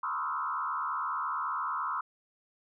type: tone with frequency modulation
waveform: sine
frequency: 1178 Hz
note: D6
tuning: 5 cents sharp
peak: -30 dBFS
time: 0.03-2.01 s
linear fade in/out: 5 ms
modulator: 74.5 Hz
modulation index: 2.7
effects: none